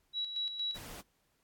sine tone with tremolo, 3900 Hz, B7, 23 cents flat, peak -32 dBFS, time 0.13-0.79 s, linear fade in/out 50 ms, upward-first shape square, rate 4.3 Hz, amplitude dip 55%
pink noise, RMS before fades -47 dBFS, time 0.74-1.02 s, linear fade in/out 20 ms
effects pink hiss -75 dBFS RMS until 1.43 s + AAC 64 kbps

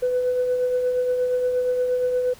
sine tone with tremolo, 499.7 Hz, B4, 20 cents sharp, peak -16 dBFS, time 0.02-2.34 s, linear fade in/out 10 ms, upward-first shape triangle, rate 8.5 Hz, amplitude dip 45%, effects tanh soft clip ceiling -15 dBFS + pink hiss -48 dBFS RMS until 2.39 s

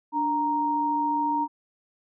sine tone pair together, 293.8 / 932.8 Hz, D4 / A#5, +1 / +1 cents, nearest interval octave + minor sixth, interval 2000 cents, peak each -29 / -23 dBFS, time 0.12-1.48 s, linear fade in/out 50 ms, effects none

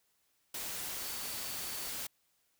sine tone in noise, 4500 Hz, C#8, 25 cents sharp, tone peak -50 dBFS, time 1-1.9 s, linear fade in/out 5 ms, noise white, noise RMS -40 dBFS, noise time 0.54-2.07 s, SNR -13 dB, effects white hiss -75 dBFS RMS until 2.59 s

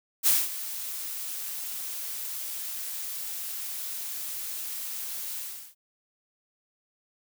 blue noise with ADSR envelope, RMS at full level -20 dBFS, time 0.23-5.75 s, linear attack 42 ms, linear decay 210 ms, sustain -15 dB, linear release 360 ms, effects none

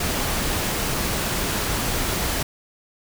pink noise, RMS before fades -24 dBFS, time 0-2.43 s, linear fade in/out 5 ms, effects none

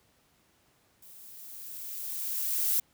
violet noise with level ramp, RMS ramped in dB -52 to -26 dBFS, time 1.02-2.8 s, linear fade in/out 5 ms, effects pink hiss -67 dBFS RMS until 2.93 s + high-pass 60 Hz 12 dB/octave

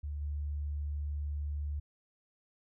sine tone with level steps, 73.2 Hz, D2, 5 cents flat, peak -35 / -33 dBFS, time 0.03-1.8 s, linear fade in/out 10 ms, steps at 0.21 s, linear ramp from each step 10 ms, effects none

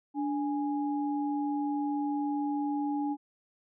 sine tone pair together, 291.1 / 828.8 Hz, D4 / G#5, -15 / -4 cents, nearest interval octave + tritone, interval 1811 cents, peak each -29 / -35 dBFS, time 0.14-3.17 s, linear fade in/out 50 ms, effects none

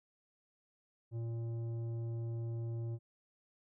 sine tone with tanh clipping, 115.6 Hz, A#2, 14 cents flat, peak -38 dBFS, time 1.11-2.99 s, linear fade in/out 50 ms, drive 10 dB, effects none

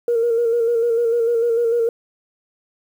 sine tone with vibrato, 466.2 Hz, A#4, in tune, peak -14 dBFS, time 0.08-1.89 s, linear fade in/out 2 ms, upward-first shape square, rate 6.7 Hz, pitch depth 33 cents each way, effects tanh soft clip ceiling -10 dBFS + 8-bit

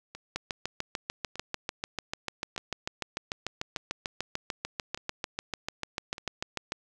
two click trains, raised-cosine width 0.2 ms, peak -14 / -24 dBFS, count 44 / 6, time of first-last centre 0.36-6.721 / 0.15-6.181 s, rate 6.76 / 0.829 Hz, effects none

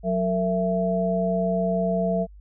sine tone cluster, 183 / 456.8 / 666 Hz, F#3 / A#4 / E5, -19 / -35 / +18 cents, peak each -24 / -28 / -24 dBFS, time 0.03-2.27 s, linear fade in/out 50 ms, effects added 50 Hz sine -43 dBFS peak until 2.4 s

